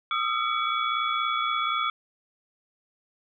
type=tone cluster; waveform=sine; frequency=1228 / 1292 / 1349 / 2267 / 3396 Hz; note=D#6 / E6 / E6 / C#7 / G#7; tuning=-23 / -35 / +40 / +38 / +38 cents; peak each=-28 / -35 / -29 / -32 / -32 dBFS; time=0.11-1.9 s; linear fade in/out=2 ms; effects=none